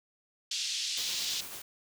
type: band-pass noise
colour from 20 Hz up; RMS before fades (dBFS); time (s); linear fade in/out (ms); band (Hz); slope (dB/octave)
pink; -34; 0.51-1.41; 5; 3200 to 6400; 24
type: noise with tremolo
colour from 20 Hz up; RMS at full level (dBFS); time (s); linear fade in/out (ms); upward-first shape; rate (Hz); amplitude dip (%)
white; -41; 0.97-1.62; 5; triangle; 9.1; 40
effects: none